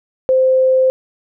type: tone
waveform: sine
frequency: 520 Hz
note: C5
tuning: 11 cents flat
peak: -9 dBFS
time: 0.29-0.9 s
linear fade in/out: 0 ms
effects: none